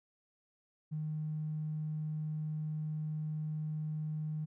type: tone with tanh clipping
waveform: triangle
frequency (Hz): 154.1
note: D#3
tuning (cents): -16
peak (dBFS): -34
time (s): 0.91-4.46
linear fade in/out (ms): 20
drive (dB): 2
effects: none